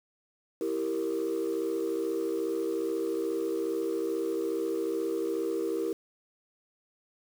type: chord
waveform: sine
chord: E diminished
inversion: none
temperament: equal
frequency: 329.6 / 392 / 466.2 Hz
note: E4 / G4 / Bb4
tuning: 0 / 0 / 0 cents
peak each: -31 dBFS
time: 0.61-5.93 s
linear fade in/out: 2 ms
effects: tanh soft clip ceiling -23 dBFS + 8-bit